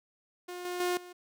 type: tone with level steps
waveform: sawtooth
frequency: 357.1 Hz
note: F4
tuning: 39 cents sharp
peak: -35 / -30 / -24 / -42 dBFS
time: 0.48-1.13 s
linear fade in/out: 10 ms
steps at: 0.65 / 0.8 / 0.97 s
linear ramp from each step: 2 ms
effects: none